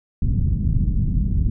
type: low-pass noise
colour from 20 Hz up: pink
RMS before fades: -19 dBFS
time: 0.22-1.5 s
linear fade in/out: 5 ms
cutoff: 190 Hz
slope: 24 dB/octave
effects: none